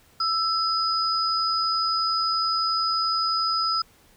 sine tone pair together, 1318.5 / 4990 Hz, E6 / D#8, 0 / +4 cents, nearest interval octave + major seventh, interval 2304 cents, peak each -24 dBFS, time 0.2-3.82 s, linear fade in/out 5 ms, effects pink hiss -57 dBFS RMS until 4.16 s

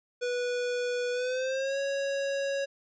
square tone with pitch glide, 490.3 to 553.5 Hz, B4 to C#5, -13 to -3 cents, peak -29 dBFS, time 0.21-2.66 s, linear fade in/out 20 ms, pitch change +210 cents, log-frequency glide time 1.12-1.79 s, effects resampled to 16000 Hz

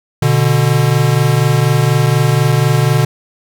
square tone pair together, 122.72 / 146.83 Hz, B2 / D3, -11 / 0 cents, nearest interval minor third, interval 311 cents, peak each -13 dBFS, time 0.22-3.05 s, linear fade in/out 5 ms, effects none

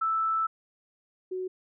sine tone pair in turn, 1318.5 / 370.7 Hz, E6 / F#4, 0 / +3 cents, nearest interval octave + minor seventh, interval 2197 cents, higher first, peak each -24 / -30 dBFS, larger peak first, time 0.01-0.47 / 1.31-1.48 s, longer first, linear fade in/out 10 ms, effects none

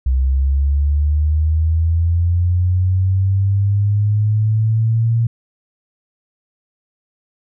sine linear sweep, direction up, 64 to 116.4 Hz, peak -12 dBFS, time 0.06-5.27 s, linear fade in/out 5 ms, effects none

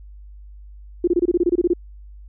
sine tone bursts, 349.5 Hz, F4, 1 cent sharp, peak -13 dBFS, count 12, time 1.04-1.735 s, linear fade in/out 5 ms, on 35 ms, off 25 ms, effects added 50 Hz sine -38 dBFS peak until 2.28 s

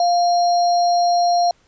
sine tone with sample-and-hold, 700 Hz, F5, 4 cents sharp, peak -13 dBFS, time 0-1.51 s, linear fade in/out 2 ms, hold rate 4900 Hz, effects pink hiss -58 dBFS RMS until 1.67 s + resampled to 16000 Hz

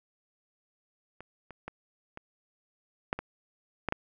clicks, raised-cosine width 0.5 ms, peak -29 / -30 / -23 / -26 / -13 / -20 / -14 / -13 dBFS, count 8, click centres 1.206 / 1.507 / 1.68 / 2.174 / 3.129 / 3.19 / 3.887 / 3.924 s, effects none

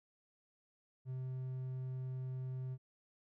triangle tone, 129.3 Hz, C3, 20 cents flat, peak -37 dBFS, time 1.05-2.78 s, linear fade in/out 50 ms, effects none

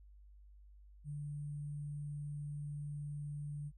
sine tone with sample-and-hold, 146.5 Hz, D3, 4 cents flat, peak -40 dBFS, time 1.04-3.72 s, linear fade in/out 50 ms, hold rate 8820 Hz, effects added 50 Hz sine -56 dBFS peak until 3.77 s + resampled to 32000 Hz

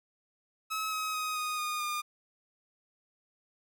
sawtooth tone with pitch steps, 1287 / 1271.5 / 1256.2 / 1241 / 1226 / 1211.3 Hz, E6 / D#6 / D#6 / D#6 / D#6 / D#6, -42 / +37 / +16 / -5 / -26 / -47 cents, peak -28 dBFS, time 0.7-2.02 s, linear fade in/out 20 ms, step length 220 ms, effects none

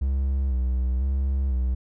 triangle tone with vibrato, 65.2 Hz, C2, 5 cents flat, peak -19 dBFS, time 0.01-1.75 s, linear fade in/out 10 ms, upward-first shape square, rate 1 Hz, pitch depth 56 cents each way, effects none

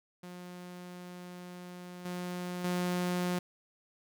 sawtooth tone with level steps, 178.7 Hz, F3, 40 cents sharp, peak -40 / -32 / -26 dBFS, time 0.23-3.39 s, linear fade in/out 5 ms, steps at 2.05 / 2.64 s, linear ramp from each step 5 ms, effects none

